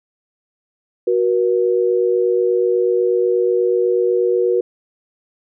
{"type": "tone pair together", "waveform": "sine", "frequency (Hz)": [370, 478.2], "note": ["F#4", "A#4"], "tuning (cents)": [0, 44], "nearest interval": "major third", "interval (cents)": 444, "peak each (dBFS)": -16, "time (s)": [1.07, 4.61], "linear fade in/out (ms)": 5, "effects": []}